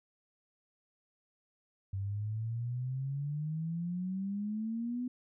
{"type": "exponential sweep", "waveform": "sine", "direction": "up", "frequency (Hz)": [96, 251.8], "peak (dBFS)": -33, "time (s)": [1.93, 5.08], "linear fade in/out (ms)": 5, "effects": []}